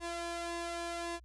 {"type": "tone with flanger", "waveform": "sawtooth", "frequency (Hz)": 341.3, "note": "F4", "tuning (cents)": -40, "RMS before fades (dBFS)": -39, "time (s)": [0, 1.2], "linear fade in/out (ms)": 50, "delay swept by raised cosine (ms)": [1.1, 1.71], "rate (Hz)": 1.8, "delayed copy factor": 0.6, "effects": ["added 60 Hz sine -54 dBFS peak until 1.24 s", "resampled to 24000 Hz"]}